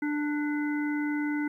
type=harmonic tone with a mistuned harmonic; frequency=295.9 Hz; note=D4; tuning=13 cents sharp; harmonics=1 / 3 / 5 / 7; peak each=-27 / -41 / -38 / -39 dBFS; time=0.02-1.48 s; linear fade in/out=5 ms; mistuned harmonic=7; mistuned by=-33 cents; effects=11-bit